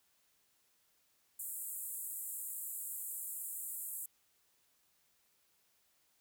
white band-pass noise, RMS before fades -43 dBFS, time 1.39-4.06 s, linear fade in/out 5 ms, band 7400 to 16000 Hz, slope 96 dB/octave, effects white hiss -74 dBFS RMS until 6.2 s

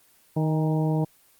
harmonic tone with a mistuned harmonic, 156.2 Hz, D#3, 7 cents sharp, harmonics 1 / 2 / 3 / 4 / 5 / 6, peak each -22 / -28 / -32 / -34 / -36 / -38 dBFS, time 0.36-1.05 s, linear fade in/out 10 ms, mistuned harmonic 5, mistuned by +44 cents, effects white hiss -59 dBFS RMS until 1.39 s + Opus 24 kbps

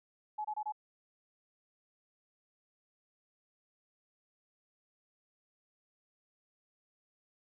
sine tone bursts, 850 Hz, G#5, 40 cents sharp, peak -34 dBFS, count 4, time 0.38-0.723 s, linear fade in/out 10 ms, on 67 ms, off 25 ms, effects none

